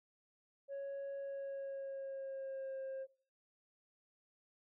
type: tone with pitch glide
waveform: sine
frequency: 554.4 to 533.4 Hz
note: C#5 to C5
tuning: 0 to +33 cents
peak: -38 dBFS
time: 0.68-3.07 s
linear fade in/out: 50 ms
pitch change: -67 cents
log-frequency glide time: 1.18-2.8 s
effects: noise-tail reverb RT60 0.4 s tail -20 dB re dry + tanh soft clip ceiling -40 dBFS

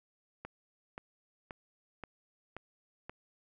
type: click train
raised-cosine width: 0.5 ms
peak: -27 dBFS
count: 6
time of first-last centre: 0.45-3.096 s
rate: 1.89 Hz
effects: none

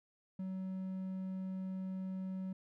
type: tone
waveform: triangle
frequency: 188.3 Hz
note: F#3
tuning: 31 cents sharp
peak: -36 dBFS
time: 0.39-2.53 s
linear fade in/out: 5 ms
effects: none

